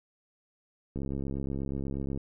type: click train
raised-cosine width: 3 ms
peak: -22 dBFS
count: 84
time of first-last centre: 0.96-2.175 s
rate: 68.3 Hz
effects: none